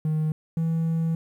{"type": "tone pair in turn", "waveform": "triangle", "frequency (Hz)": [155.56, 163.6], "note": ["D#3", "E3"], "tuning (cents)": [0, -13], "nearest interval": "minor second", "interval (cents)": 87, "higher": "second", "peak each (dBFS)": -19, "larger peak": "neither", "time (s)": [[0.05, 0.32], [0.57, 1.15]], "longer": "second", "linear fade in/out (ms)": 2, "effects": ["tanh soft clip ceiling -15 dBFS", "10-bit"]}